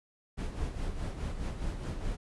brown noise with tremolo, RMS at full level -33 dBFS, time 0.37-2.17 s, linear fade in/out 20 ms, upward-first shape sine, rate 4.8 Hz, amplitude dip 55%, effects resampled to 24000 Hz

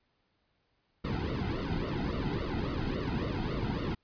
brown noise with flanger, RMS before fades -33 dBFS, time 1.04-3.95 s, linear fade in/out 10 ms, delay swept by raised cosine 1.2 to 1.79 ms, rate 3.6 Hz, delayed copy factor -1, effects pink hiss -75 dBFS RMS until 4.03 s + resampled to 11025 Hz

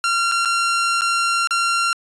sawtooth tone with dropouts, 1376 Hz, F6, 26 cents flat, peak -13 dBFS, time 0.04-1.93 s, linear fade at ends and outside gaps 1 ms, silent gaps 0.315-0.32 / 0.45-0.456 / 1.01-1.018 / 1.473-1.508 s, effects resampled to 22050 Hz

